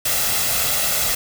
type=noise with comb filter; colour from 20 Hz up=white; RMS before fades=-20 dBFS; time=0.05-1.15 s; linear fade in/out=5 ms; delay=1.5 ms; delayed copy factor=+0.55; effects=none